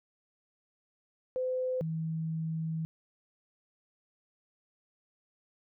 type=tone pair in turn; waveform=sine; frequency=511 / 160.95 Hz; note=C5 / E3; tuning=-41 / -41 cents; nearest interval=octave + minor sixth; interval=2000 cents; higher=first; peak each=-29 / -31 dBFS; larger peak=first; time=1.36-1.81 / 1.81-2.85 s; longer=second; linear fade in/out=0 ms; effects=none